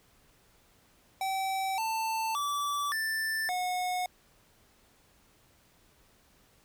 square tone with pitch steps, 769 / 890 / 1156 / 1771 / 728 Hz, G5 / A5 / D6 / A6 / F#5, -33 / +20 / -28 / +11 / -28 cents, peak -30 dBFS, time 1.21-4.06 s, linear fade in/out 2 ms, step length 570 ms, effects pink hiss -64 dBFS RMS until 6.64 s

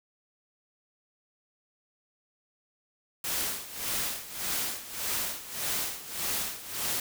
white noise with tremolo, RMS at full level -30 dBFS, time 3.24-7 s, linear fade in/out 2 ms, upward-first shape sine, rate 1.7 Hz, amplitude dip 80%, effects none

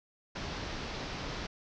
pink low-pass noise, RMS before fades -39 dBFS, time 0.35-1.47 s, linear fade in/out 10 ms, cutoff 5800 Hz, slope 48 dB/octave, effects none

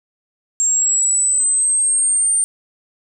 sine linear sweep, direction up, 7459 to 8900 Hz, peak -13 dBFS, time 0.6-2.44 s, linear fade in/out 0 ms, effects none

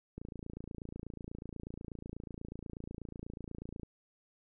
click train, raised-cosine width 3 ms, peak -30 dBFS, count 104, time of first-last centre 0.18-3.832 s, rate 28.2 Hz, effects none

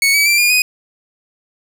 sawtooth tone with pitch steps, 2217 / 2283 / 2352 / 2422 / 2494 Hz, C#7 / D7 / D7 / D#7 / D#7, 0 / -50 / +2 / -47 / +3 cents, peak -7 dBFS, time 0.02-0.62 s, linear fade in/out 2 ms, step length 120 ms, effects none

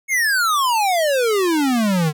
square exponential sweep, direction down, 2217 to 146.7 Hz, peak -16 dBFS, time 0.08-2.13 s, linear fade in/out 50 ms, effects none

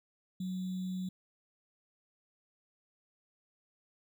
sine tone with sample-and-hold, 185 Hz, F#3, in tune, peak -34 dBFS, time 0.4-1.09 s, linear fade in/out 5 ms, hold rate 3675 Hz, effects none

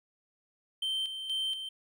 triangle tone with tremolo, 3117 Hz, G7, 11 cents flat, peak -28 dBFS, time 0.82-1.69 s, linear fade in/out 5 ms, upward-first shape square, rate 2.1 Hz, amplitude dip 55%, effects none

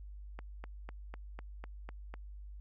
click train, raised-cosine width 0.5 ms, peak -30 dBFS, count 8, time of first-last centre 0.39-2.14 s, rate 4 Hz, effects added 50 Hz sine -45 dBFS peak until 2.6 s + Opus 48 kbps

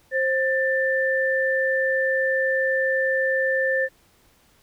sine tone pair together, 528 / 1776 Hz, C5 / A6, +16 / +16 cents, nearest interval octave + major sixth, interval 2100 cents, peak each -22 dBFS, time 0.11-3.89 s, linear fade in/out 50 ms, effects pink hiss -59 dBFS RMS until 4.62 s

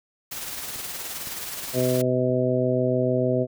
white noise with tremolo, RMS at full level -32 dBFS, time 0.31-2.02 s, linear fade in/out 10 ms, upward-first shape sine, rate 19 Hz, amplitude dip 35%
click train, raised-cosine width 3 ms, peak -31 dBFS, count 4, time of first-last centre 0.76-2.298 s, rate 1.95 Hz
harmonic tone, 126.7 Hz, B2, 45 cents sharp, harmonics 1 / 2 / 3 / 4 / 5, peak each -26 / -26 / -26 / -26 / -26 dBFS, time 1.73-3.47 s, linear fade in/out 50 ms
effects none

